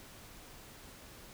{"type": "silence", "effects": ["pink hiss -53 dBFS RMS until 1.33 s"]}